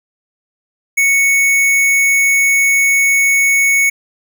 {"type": "tone", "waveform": "square", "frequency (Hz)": 2217, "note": "C#7", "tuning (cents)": 0, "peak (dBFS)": -10, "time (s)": [0.97, 3.9], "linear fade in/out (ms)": 10, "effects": []}